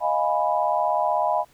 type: chord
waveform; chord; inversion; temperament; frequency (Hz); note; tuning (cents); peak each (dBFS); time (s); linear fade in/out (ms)
sine; F half-diminished seventh; third; equal; 622.3 / 698.5 / 830.6 / 987.8; Eb5 / F5 / Ab5 / Cb6; 0 / 0 / 0 / 0; -25; 0-1.45; 50
effects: pink hiss -58 dBFS RMS until 1.53 s